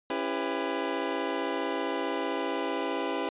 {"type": "chord", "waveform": "25% pulse", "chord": "C# half-diminished seventh", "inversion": "none", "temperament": "just", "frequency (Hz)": [277.2, 332.6, 399.1, 498.9], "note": ["C#4", "E4", "G4", "B4"], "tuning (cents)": [0, 16, 31, 17], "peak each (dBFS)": -31, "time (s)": [0.1, 3.29], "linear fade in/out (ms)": 2, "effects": ["resampled to 8000 Hz"]}